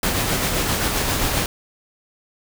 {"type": "noise with tremolo", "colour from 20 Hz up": "pink", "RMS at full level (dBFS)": -20, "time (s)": [0.03, 1.46], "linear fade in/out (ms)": 2, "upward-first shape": "sine", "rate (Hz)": 7.6, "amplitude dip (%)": 30, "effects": []}